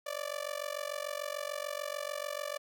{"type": "tone with amplitude modulation", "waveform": "sawtooth", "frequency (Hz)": 585, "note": "D5", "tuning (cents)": -7, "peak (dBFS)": -28, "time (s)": [0.06, 2.58], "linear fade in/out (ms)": 10, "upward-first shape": "sine", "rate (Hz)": 46.8, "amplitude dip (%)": 95, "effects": []}